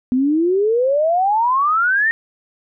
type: exponential sweep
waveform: sine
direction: up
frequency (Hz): 246.3 to 1864.7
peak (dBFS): -13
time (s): 0.12-2.11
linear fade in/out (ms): 0
effects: none